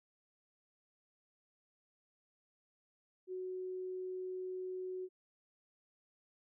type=tone; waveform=sine; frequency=370 Hz; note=F#4; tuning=in tune; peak=-39 dBFS; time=3.27-5.09 s; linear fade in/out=50 ms; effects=none